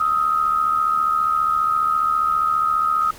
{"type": "tone pair together", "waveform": "sine", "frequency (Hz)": [1258.2, 1333], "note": ["D#6", "E6"], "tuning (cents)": [19, 19], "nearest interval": "minor second", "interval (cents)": 100, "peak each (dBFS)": [-17, -23], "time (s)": [0, 3.11], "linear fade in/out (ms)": 5, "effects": ["pink hiss -42 dBFS RMS until 3.18 s", "Opus 48 kbps"]}